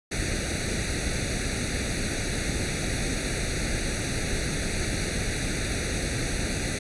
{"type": "noise with comb filter", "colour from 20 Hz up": "pink", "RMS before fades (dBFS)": -28, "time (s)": [0.11, 6.79], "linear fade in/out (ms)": 10, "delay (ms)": 0.48, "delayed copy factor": 0.9, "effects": ["resampled to 24000 Hz"]}